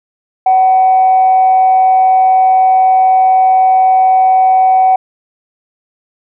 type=tone with amplitude modulation; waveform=sine; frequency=754 Hz; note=F#5; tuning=32 cents sharp; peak=-3 dBFS; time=0.46-4.96 s; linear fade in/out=5 ms; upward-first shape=sine; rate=227 Hz; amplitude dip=25%; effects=tanh soft clip ceiling -1 dBFS